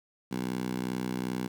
10% pulse tone with high-pass filter, 62.6 Hz, B1, 24 cents sharp, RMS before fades -33 dBFS, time 0.31-1.48 s, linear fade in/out 10 ms, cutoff 190 Hz, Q 1.8, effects 10-bit

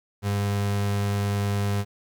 35% pulse tone, 101.1 Hz, G#2, 46 cents flat, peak -21 dBFS, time 0.22-1.85 s, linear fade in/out 50 ms, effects 10-bit

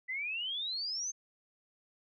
sine exponential sweep, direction up, 1975.5 to 6400 Hz, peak -34 dBFS, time 0.08-1.12 s, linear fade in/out 20 ms, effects none

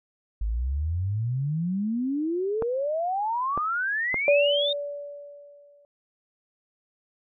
sine exponential sweep, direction up, 50.3 to 3729 Hz, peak -24 dBFS, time 0.41-4.73 s, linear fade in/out 5 ms
clicks, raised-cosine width 1 ms, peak -15 dBFS, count 3, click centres 2.623 / 3.576 / 4.143 s
sine tone with exponential decay, 576 Hz, D5, 34 cents flat, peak -15 dBFS, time 4.28-5.85 s, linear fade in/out 1 ms, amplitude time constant 340 ms
effects none

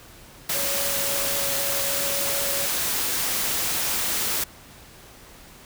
sine tone in noise, 559 Hz, C#5, 14 cents sharp, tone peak -32 dBFS, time 0.54-2.66 s, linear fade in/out 5 ms, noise white, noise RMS -25 dBFS, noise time 0.49-4.44 s, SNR -10 dB, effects pink hiss -47 dBFS RMS until 5.65 s

